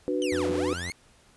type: chord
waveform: sine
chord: B minor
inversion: first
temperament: just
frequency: 296.3 / 370.4 / 493.9 Hz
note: D4 / F#4 / B4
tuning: +15 / +2 / 0 cents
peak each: -29 dBFS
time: 0.08-0.73 s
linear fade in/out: 0 ms
type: linear two-way sweep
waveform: sawtooth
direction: down then up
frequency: 3132 to 146.83 to 2226 Hz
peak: -30 dBFS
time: 0.22-0.92 s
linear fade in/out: 0 ms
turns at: 0.5 s
type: tone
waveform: sawtooth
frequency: 87.31 Hz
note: F2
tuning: in tune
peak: -31 dBFS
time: 0.32-0.9 s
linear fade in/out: 0 ms
effects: pink hiss -59 dBFS RMS until 1.36 s + resampled to 24000 Hz